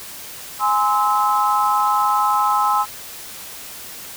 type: chord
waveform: sine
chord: Ab augmented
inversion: none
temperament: just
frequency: 830.6 / 1038.3 / 1297.8 Hz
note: Ab5 / C6 / E6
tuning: 0 / -14 / -27 cents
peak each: -19 dBFS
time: 0.59-2.86 s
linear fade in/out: 50 ms
effects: white hiss -35 dBFS RMS until 4.16 s